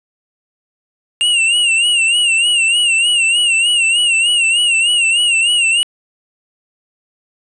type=tone with vibrato; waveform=square; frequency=2794 Hz; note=F7; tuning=in tune; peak=-11 dBFS; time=1.21-5.83 s; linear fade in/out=0 ms; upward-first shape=sine; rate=3.3 Hz; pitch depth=87 cents each way; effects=resampled to 22050 Hz + 8-bit